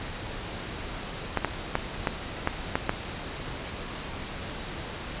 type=clicks; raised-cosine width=0.5 ms; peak=-8 dBFS; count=7; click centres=1.373 / 1.447 / 1.754 / 2.072 / 2.474 / 2.755 / 2.894 s; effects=pink hiss -36 dBFS RMS until 5.2 s + resampled to 8000 Hz